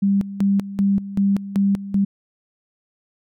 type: tone with tremolo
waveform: sine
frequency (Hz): 198.1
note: G3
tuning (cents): +18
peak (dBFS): -14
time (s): 0.02-2.05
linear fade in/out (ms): 10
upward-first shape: square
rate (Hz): 2.6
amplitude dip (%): 80
effects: none